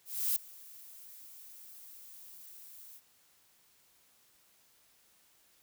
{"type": "noise with ADSR envelope", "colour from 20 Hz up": "violet", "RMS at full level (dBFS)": -29, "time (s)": [0.05, 3.01], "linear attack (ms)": 310, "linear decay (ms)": 5, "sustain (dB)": -23, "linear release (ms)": 47, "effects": ["white hiss -67 dBFS RMS until 5.62 s"]}